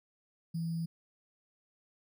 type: tone with sample-and-hold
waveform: sine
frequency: 165.4 Hz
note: E3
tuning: 6 cents sharp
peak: -32 dBFS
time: 0.54-0.86 s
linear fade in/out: 10 ms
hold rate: 4900 Hz
effects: none